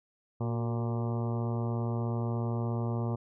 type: harmonic tone with a mistuned harmonic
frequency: 116.8 Hz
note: A#2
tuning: 4 cents sharp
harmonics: 1 / 2 / 3 / 4 / 5 / 6 / 7 / 8 / 9 / 10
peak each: -30 / -36 / -40 / -42 / -44 / -46 / -47 / -48 / -49 / -50 dBFS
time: 0.4-3.16 s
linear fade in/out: 10 ms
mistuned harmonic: 3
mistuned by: +53 cents
effects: none